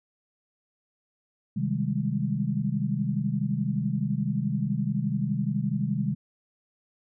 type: chord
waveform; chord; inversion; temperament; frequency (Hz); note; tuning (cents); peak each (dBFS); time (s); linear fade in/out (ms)
sine; Ab major seventh; first; equal; 130.81 / 155.56 / 196 / 207.7; C3 / Eb3 / G3 / Ab3; 0 / 0 / 0 / 0; -30; 1.56-6.15; 10
effects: none